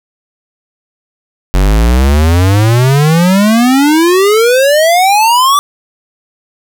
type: exponential sweep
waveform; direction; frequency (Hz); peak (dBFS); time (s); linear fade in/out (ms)
square; up; 45 to 1174.7; -6; 1.54-5.59; 0
effects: none